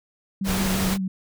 sine tone with vibrato, 190.9 Hz, G3, 46 cents flat, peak -23 dBFS, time 0.41-1.08 s, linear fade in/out 5 ms, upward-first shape square, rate 5.9 Hz, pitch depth 27 cents each way
pink noise, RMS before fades -26 dBFS, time 0.44-0.98 s, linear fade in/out 50 ms
effects none

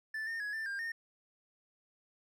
triangle tone with pitch steps, 1757 / 1822 / 1676 / 1778 / 1601 / 1832 Hz, A6 / A#6 / G#6 / A6 / G6 / A#6, -3 / -40 / +15 / +18 / +36 / -31 cents, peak -34 dBFS, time 0.14-0.92 s, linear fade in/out 5 ms, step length 130 ms, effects none

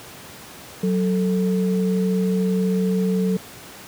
sine tone pair together, 185.77 / 442.8 Hz, F#3 / A4, +7 / +11 cents, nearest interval octave + minor third, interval 1504 cents, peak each -18 / -24 dBFS, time 0.83-3.37 s, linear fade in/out 5 ms, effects pink hiss -40 dBFS RMS until 3.87 s + high-pass 100 Hz 12 dB/octave

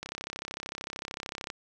click train, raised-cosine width 0.2 ms, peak -19 dBFS, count 50, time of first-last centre 0.03-1.501 s, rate 33.3 Hz, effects none

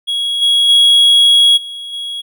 triangle tone with level steps, 3322 Hz, G#7, in tune, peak -13 / -7 / -4 / -23 / -19 dBFS, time 0.07-2.22 s, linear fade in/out 20 ms, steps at 0.41 / 0.68 / 1.56 / 1.92 s, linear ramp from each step 20 ms, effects none

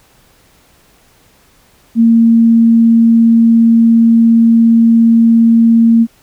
sine tone, 229.3 Hz, A#3, 28 cents flat, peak -4 dBFS, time 1.95-6.07 s, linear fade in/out 50 ms, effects pink hiss -49 dBFS RMS until 6.22 s

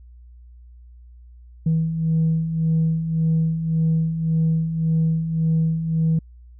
sine beating tone pair, 160 / 161.8 Hz, D#3 / E3, +49 / -32 cents, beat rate 1.8 Hz, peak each -24 / -17 dBFS, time 1.66-6.19 s, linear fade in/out 5 ms, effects tanh soft clip ceiling -13 dBFS + added 60 Hz sine -42 dBFS peak until 6.59 s

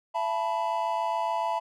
triangle tone cluster, 673 / 875 / 982 Hz, E5 / A5 / B5, +36 / -10 / -10 cents, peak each -29 / -28 / -28 dBFS, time 0.14-1.6 s, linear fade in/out 20 ms, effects none

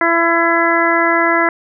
harmonic tone, 335.7 Hz, E4, 32 cents sharp, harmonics 1 / 2 / 3 / 4 / 5 / 6, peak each -18 / -18 / -18 / -18 / -18 / -18 dBFS, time 0.01-1.49 s, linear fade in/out 2 ms, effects none

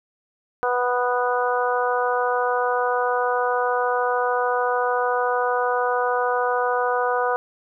harmonic tone, 246.7 Hz, B3, 2 cents flat, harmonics 2 / 3 / 4 / 5 / 6, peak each -23 / -25 / -26 / -27 / -28 dBFS, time 0.63-7.36 s, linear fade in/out 0 ms, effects none

